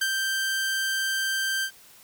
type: tone with ADSR envelope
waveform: sawtooth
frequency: 1568 Hz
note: G6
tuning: in tune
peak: -18 dBFS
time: 0.01-1.71 s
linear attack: 7 ms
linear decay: 56 ms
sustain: -3 dB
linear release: 77 ms
effects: white hiss -52 dBFS RMS until 2.03 s